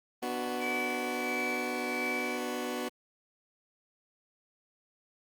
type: chord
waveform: 20% pulse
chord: B minor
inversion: none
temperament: just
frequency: 246.9 / 296.3 / 370.4 Hz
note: B3 / D4 / F#4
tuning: 0 / +15 / +2 cents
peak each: -31 / -35 / -32 dBFS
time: 0.22-2.89 s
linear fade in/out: 10 ms
type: tone with tremolo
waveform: sine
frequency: 2304 Hz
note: D7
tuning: 34 cents flat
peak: -32 dBFS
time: 0.59-2.4 s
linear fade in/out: 50 ms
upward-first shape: sine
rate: 1.5 Hz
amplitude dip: 55%
effects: Opus 24 kbps